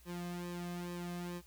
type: tone with flanger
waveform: sawtooth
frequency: 175.4 Hz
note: F3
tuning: 8 cents sharp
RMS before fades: -42 dBFS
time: 0.05-1.42 s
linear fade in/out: 50 ms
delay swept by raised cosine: 1.4 to 2.16 ms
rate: 2.3 Hz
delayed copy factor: -0.7
effects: added 60 Hz sine -60 dBFS peak until 1.46 s + white hiss -65 dBFS RMS until 1.46 s